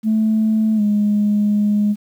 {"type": "tone with pitch glide", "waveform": "sine", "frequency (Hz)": [218.5, 207.8], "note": ["A3", "G#3"], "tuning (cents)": [-12, 1], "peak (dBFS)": -12, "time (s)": [0.03, 1.96], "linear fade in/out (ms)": 50, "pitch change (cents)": -87, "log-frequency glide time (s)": [0.76, 0.81], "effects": ["tanh soft clip ceiling -9 dBFS", "8-bit"]}